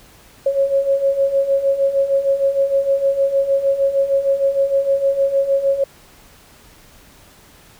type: beating tone pair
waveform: sine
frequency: 545 / 551.5 Hz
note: C#5 / C#5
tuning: -29 / -9 cents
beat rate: 6.5 Hz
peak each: -20 / -15 dBFS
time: 0.46-5.84 s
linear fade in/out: 5 ms
effects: pink hiss -47 dBFS RMS until 7.79 s